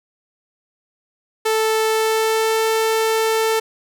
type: tone with pitch glide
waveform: sawtooth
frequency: 440 to 444.1 Hz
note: A4 to A4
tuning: 0 to +16 cents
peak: -12 dBFS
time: 1.45-3.6 s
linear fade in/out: 10 ms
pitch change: +16 cents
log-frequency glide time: 1.88-2.62 s
effects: none